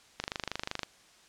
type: click train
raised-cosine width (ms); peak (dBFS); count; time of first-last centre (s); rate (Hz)
0.2; -15; 17; 0.2-0.832; 25.3
effects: white hiss -59 dBFS RMS until 1.28 s + low-pass 7000 Hz 12 dB/octave